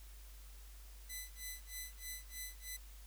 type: tone with tremolo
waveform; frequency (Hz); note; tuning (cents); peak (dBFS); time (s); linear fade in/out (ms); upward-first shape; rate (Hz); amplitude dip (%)
5% pulse; 2006; B6; +26; -33; 1.09-2.77; 10; sine; 3.2; 100
effects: added 50 Hz sine -52 dBFS peak until 3.06 s + white hiss -62 dBFS RMS until 3.06 s